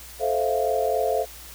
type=chord; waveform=sine; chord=F major seventh; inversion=first; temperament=just; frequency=436.5 / 523.8 / 654.8 / 698.5 Hz; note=A4 / C5 / E5 / F5; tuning=-14 / +2 / -12 / 0 cents; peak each=-26 dBFS; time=0.19-1.26 s; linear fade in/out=50 ms; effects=added 60 Hz sine -46 dBFS peak until 1.54 s + white hiss -43 dBFS RMS until 1.54 s